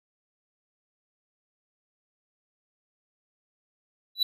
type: tone with exponential growth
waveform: triangle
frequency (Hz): 3953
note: B7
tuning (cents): +1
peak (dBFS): -15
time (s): 4.15-4.23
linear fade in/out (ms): 5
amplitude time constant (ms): 17
effects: none